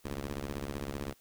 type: ring-modulated tone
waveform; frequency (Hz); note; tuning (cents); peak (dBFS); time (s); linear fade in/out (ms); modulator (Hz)
10% pulse; 70.1; C#2; +20; -25; 0.04-1.14; 20; 148
effects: white hiss -65 dBFS RMS until 1.2 s